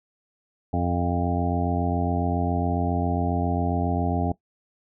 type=harmonic tone with a mistuned harmonic; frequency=87.31 Hz; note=F2; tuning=in tune; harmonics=1 / 2 / 3 / 4 / 5 / 7 / 8 / 9; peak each=-26 / -28 / -28 / -34 / -34 / -36 / -31 / -32 dBFS; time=0.73-4.32 s; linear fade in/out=5 ms; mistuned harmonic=9; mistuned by=+17 cents; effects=noise-tail reverb RT60 0.1 s tail -18 dB re dry